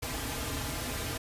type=noise with comb filter; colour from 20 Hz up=pink; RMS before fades=-35 dBFS; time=0.02-1.18 s; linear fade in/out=10 ms; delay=5.4 ms; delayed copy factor=-0.95; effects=resampled to 32000 Hz